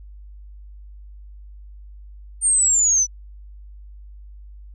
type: linear sweep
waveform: sine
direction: down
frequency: 8870 to 5900 Hz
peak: -14 dBFS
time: 2.41-3.07 s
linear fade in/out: 50 ms
effects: added 50 Hz sine -38 dBFS peak until 4.74 s